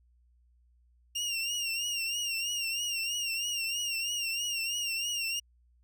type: tone with vibrato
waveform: 25% pulse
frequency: 2794 Hz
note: F7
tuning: in tune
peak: -27 dBFS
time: 1.15-5.4 s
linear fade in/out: 10 ms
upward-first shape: triangle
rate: 3.1 Hz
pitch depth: 83 cents each way
effects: added 60 Hz sine -62 dBFS peak until 5.83 s